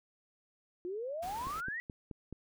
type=exponential sweep; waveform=sine; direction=up; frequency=344.2 to 1975 Hz; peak=-36 dBFS; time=0.85-1.8 s; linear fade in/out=0 ms
type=noise; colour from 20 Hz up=pink; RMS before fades=-48 dBFS; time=1.22-1.61 s; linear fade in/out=10 ms
type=click train; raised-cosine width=3 ms; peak=-30 dBFS; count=5; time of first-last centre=1.47-2.327 s; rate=4.67 Hz
effects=none